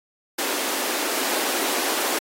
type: high-pass noise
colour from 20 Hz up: pink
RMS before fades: -25 dBFS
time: 0.38-2.19 s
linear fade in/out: 10 ms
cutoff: 260 Hz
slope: 48 dB/octave
effects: AAC 48 kbps